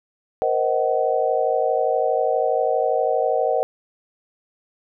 sine chord, C half-diminished seventh, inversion third, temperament just, 470.9 / 523.3 / 627.9 / 753.5 Hz, Bb4 / C5 / Eb5 / Gb5, +18 / 0 / +16 / +31 cents, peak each -23 dBFS, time 0.42-3.63 s, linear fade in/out 0 ms, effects none

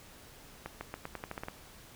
accelerating click train, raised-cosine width 0.5 ms, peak -23 dBFS, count 10, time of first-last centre 0.66-1.484 s, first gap 150 ms, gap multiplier 0.87, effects pink hiss -54 dBFS RMS until 1.95 s

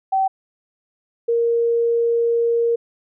sine tone pair in turn, 769 / 466.9 Hz, G5 / A#4, -33 / +3 cents, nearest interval major sixth, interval 864 cents, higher first, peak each -15 dBFS, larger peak neither, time 0.12-0.28 / 1.28-2.76 s, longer second, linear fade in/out 10 ms, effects none

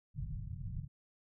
white low-pass noise, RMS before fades -41 dBFS, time 0.14-0.88 s, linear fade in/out 50 ms, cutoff 160 Hz, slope 48 dB/octave, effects none

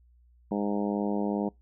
harmonic tone, 102.3 Hz, G#2, 26 cents flat, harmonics 2 / 3 / 4 / 5 / 6 / 7 / 8 / 9, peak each -29 / -33 / -35 / -37 / -39 / -40 / -41 / -42 dBFS, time 0.51-1.49 s, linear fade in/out 5 ms, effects noise-tail reverb RT60 0.2 s tail -26 dB re dry + added 60 Hz sine -57 dBFS peak until 1.61 s

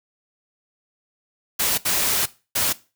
white noise bursts at uneven times, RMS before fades -21 dBFS, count 3, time 1.59-1.78 / 1.85-2.26 / 2.55-2.73 s, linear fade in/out 10 ms, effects noise-tail reverb RT60 0.3 s tail -18 dB re dry

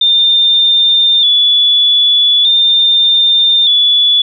sine tone with vibrato, 3520 Hz, A7, in tune, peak -6 dBFS, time 0.01-4.22 s, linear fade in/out 5 ms, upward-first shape square, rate 0.41 Hz, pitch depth 43 cents each way, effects none

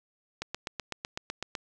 click train, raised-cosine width 0.2 ms, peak -16 dBFS, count 10, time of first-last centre 0.42-1.552 s, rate 7.95 Hz, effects none

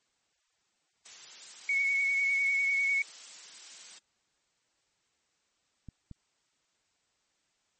blue noise, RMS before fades -43 dBFS, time 1.05-3.99 s, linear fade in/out 10 ms
sine tone with vibrato, 2217 Hz, C#7, in tune, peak -25 dBFS, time 1.69-3.02 s, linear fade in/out 2 ms, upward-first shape sine, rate 10 Hz, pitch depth 22 cents each way
clicks, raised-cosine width 5 ms, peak -32 dBFS, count 2, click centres 5.887 / 6.113 s
effects white hiss -75 dBFS RMS until 7.79 s + MP3 32 kbps

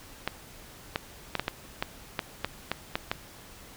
clicks, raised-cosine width 0.3 ms, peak -11 dBFS, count 11, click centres 0.276 / 0.959 / 1.353 / 1.396 / 1.481 / 1.825 / 2.192 / 2.446 / 2.716 / 2.955 / 3.115 s, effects pink hiss -49 dBFS RMS until 3.76 s

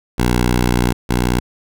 10% pulse tone pair in turn, 60.7 / 60.91 Hz, B1 / B1, -29 / -23 cents, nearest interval unison, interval 6 cents, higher second, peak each -5 / -6 dBFS, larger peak first, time 0.18-0.93 / 1.09-1.4 s, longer first, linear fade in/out 10 ms, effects none

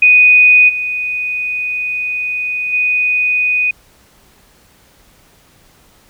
sine tone with level steps, 2485 Hz, D#7, 3 cents flat, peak -4 / -16 / -11 dBFS, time 0.02-3.71 s, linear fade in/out 5 ms, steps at 0.68 / 2.72 s, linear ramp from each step 20 ms, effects pink hiss -49 dBFS RMS until 6.09 s

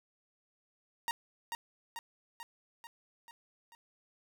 sawtooth tone with echo, 933 Hz, A#5, 1 cent sharp, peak -28 dBFS, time 1.08-1.11 s, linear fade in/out 0 ms, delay 440 ms, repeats 6, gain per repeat -4 dB, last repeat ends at 3.75 s, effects none

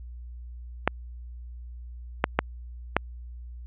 clicks, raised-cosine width 0.5 ms, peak -4 dBFS, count 4, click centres 0.876 / 2.241 / 2.39 / 2.966 s, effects added 60 Hz sine -38 dBFS peak until 3.66 s + resampled to 8000 Hz

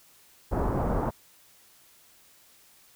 pink low-pass noise, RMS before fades -27 dBFS, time 0.51-1.11 s, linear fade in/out 20 ms, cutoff 1100 Hz, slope 24 dB/octave, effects white hiss -58 dBFS RMS until 2.95 s

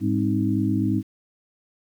sine tone cluster, 106.5 / 201.6 / 264.8 / 313.6 Hz, G#2 / G3 / C4 / D#4, +44 / +49 / +21 / +14 cents, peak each -25 dBFS, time 0-1.03 s, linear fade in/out 50 ms, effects 9-bit

